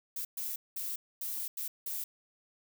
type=noise bursts at uneven times; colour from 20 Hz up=violet; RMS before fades=-37 dBFS; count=6; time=0.16-0.25 / 0.37-0.56 / 0.76-0.96 / 1.21-1.48 / 1.57-1.68 / 1.86-2.04 s; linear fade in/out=5 ms; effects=none